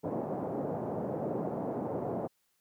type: band-pass noise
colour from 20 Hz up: white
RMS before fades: -35 dBFS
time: 0.03-2.28 s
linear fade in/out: 20 ms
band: 120 to 680 Hz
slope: 24 dB/octave
effects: white hiss -75 dBFS RMS until 2.6 s